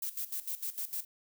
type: noise with tremolo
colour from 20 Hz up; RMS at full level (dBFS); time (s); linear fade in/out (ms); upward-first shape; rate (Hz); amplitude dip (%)
violet; -36; 0.02-1.05; 5; square; 6.6; 80
effects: none